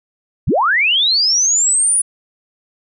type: linear sweep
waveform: sine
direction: up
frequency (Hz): 46.25 to 9880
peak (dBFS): -11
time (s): 0.47-2.02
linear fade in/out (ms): 10
effects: none